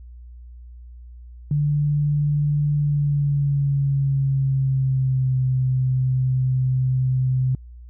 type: tone with pitch glide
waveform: sine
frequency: 146.83 to 129.31 Hz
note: D3 to C3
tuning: 0 to -20 cents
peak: -17 dBFS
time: 1.51-7.55 s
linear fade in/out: 2 ms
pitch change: -220 cents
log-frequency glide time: 2.76-5.38 s
effects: added 60 Hz sine -38 dBFS peak until 7.89 s